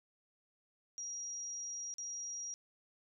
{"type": "tone with dropouts", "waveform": "sine", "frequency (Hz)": 5710, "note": "F8", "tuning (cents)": 37, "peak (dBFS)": -40, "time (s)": [0.98, 2.54], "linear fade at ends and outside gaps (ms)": 0, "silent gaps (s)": [1.94, 1.983], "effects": []}